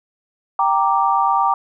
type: chord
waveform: sine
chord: G minor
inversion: none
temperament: equal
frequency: 784 / 932.3 / 1174.7 Hz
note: G5 / Bb5 / D6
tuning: 0 / 0 / 0 cents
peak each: -18 dBFS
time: 0.59-1.54 s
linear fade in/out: 2 ms
effects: none